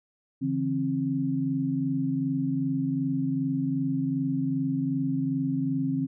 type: tone cluster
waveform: sine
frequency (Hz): 142.6 / 165.2 / 266.8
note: C#3 / E3 / C4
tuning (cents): +49 / +4 / +34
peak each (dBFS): -31 / -32 / -26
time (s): 0.41-6.07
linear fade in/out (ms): 20
effects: none

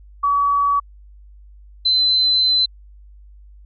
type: tone pair in turn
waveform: sine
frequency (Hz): 1137 / 4052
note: C#6 / B7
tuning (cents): +44 / +44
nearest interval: octave + minor seventh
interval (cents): 2200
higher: second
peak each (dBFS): -14 / -13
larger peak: second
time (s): 0.23-0.8 / 1.85-2.66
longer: second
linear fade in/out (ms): 10
effects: added 50 Hz sine -41 dBFS peak until 3.65 s

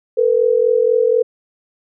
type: tone pair together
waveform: sine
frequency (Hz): 449.8 / 493.9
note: A4 / B4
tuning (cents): +38 / 0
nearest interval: major second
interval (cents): 162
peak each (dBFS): -14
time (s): 0.17-1.23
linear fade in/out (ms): 10
effects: none

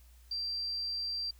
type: tone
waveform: sine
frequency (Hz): 4710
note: D8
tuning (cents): +4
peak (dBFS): -33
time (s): 0.31-1.31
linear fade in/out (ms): 5
effects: added 60 Hz sine -55 dBFS peak until 1.39 s + white hiss -66 dBFS RMS until 1.39 s

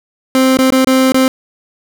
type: tone with dropouts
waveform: 30% pulse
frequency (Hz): 261.6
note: C4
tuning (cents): 0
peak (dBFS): -5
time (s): 0.35-1.28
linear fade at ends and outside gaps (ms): 1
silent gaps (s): 0.571-0.588 / 0.704-0.722 / 0.846-0.871 / 1.121-1.144
effects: none

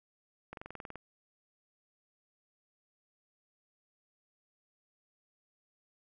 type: slowing click train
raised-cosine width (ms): 0.5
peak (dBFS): -28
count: 10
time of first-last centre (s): 0.53-0.957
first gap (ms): 42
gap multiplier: 1.03
effects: none

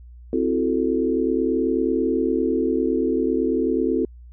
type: chord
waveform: sine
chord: F# half-diminished seventh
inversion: second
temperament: equal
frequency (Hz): 261.6 / 329.6 / 370 / 440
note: C4 / E4 / F#4 / A4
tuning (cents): 0 / 0 / 0 / 0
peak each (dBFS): -23 / -24 / -25 / -24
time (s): 0.33-4.05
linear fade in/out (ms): 2
effects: added 60 Hz sine -40 dBFS peak until 4.32 s

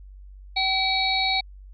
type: harmonic tone with a mistuned harmonic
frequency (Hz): 765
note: G5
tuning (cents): -42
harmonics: 1 / 3 / 5 / 6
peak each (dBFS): -26 / -26 / -26 / -26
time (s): 0.56-1.41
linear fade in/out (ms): 10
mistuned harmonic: 6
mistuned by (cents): -94
effects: added 48 Hz sine -41 dBFS peak until 1.73 s

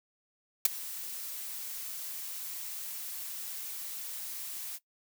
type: noise with ADSR envelope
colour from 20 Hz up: blue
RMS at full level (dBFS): -19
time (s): 0.65-4.79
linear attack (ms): 4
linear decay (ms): 14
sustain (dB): -21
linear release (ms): 40
effects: noise-tail reverb RT60 0.1 s tail -18 dB re dry

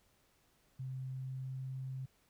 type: tone with pitch glide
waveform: sine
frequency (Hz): 130.7 to 131.61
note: C3 to C3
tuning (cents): -1 to +11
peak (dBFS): -39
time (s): 0.79-2.06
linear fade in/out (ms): 10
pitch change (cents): +12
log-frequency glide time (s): 0.99-1.73
effects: pink hiss -72 dBFS RMS until 2.29 s

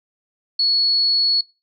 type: tone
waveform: sine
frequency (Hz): 4380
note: C#8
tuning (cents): -22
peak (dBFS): -15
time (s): 0.59-1.41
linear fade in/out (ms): 5
effects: noise-tail reverb RT60 0.3 s tail -24 dB re dry

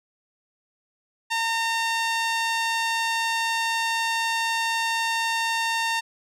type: tone with band-pass filter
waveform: sawtooth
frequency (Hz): 912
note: A#5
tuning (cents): -38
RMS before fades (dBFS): -25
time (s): 1.3-6.01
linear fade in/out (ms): 20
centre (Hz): 2900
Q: 0.56
effects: none

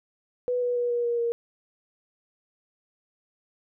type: tone with pitch steps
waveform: sine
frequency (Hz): 493.9 / 488.8 / 483.7 / 478.7 / 473.8 / 468.9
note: B4 / B4 / B4 / A#4 / A#4 / A#4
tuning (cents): 0 / -18 / -36 / +46 / +28 / +10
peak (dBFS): -23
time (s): 0.48-1.32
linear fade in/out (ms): 0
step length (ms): 140
effects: none

